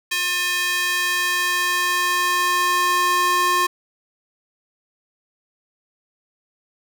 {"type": "tone with high-pass filter sweep", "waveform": "square", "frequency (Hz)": 357, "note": "F4", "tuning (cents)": 38, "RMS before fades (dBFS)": -20, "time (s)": [0.11, 3.67], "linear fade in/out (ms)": 10, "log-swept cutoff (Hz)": [2200, 890], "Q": 1.6, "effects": []}